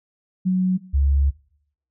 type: tone pair in turn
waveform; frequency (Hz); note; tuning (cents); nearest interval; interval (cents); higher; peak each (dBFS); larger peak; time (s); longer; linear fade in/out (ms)
sine; 185 / 69.72; F#3 / C#2; 0 / +11; octave + perfect fourth; 1689; first; -16 / -15; second; 0.45-0.78 / 0.93-1.31; second; 20
effects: noise-tail reverb RT60 0.7 s tail -21 dB re dry